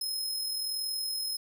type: tone with amplitude modulation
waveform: sawtooth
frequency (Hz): 5140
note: E8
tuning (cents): -45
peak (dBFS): -27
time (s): 0.01-1.37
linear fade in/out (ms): 5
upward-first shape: sine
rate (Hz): 41.2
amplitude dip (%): 35
effects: none